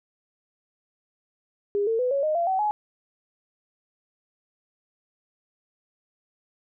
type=tone with pitch steps; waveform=sine; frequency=406.8 / 451.4 / 500.8 / 555.7 / 616.6 / 684.2 / 759.1 / 842.3 Hz; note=G#4 / A4 / B4 / C#5 / D#5 / F5 / F#5 / G#5; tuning=-36 / +44 / +24 / +4 / -16 / -36 / +44 / +24 cents; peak=-21 dBFS; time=1.75-2.71 s; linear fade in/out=0 ms; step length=120 ms; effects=none